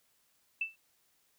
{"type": "tone with exponential decay", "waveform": "sine", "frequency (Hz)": 2652, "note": "E7", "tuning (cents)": 10, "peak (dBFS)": -27, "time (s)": [0.61, 0.76], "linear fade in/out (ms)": 5, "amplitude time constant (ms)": 32, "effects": ["white hiss -72 dBFS RMS until 1.38 s"]}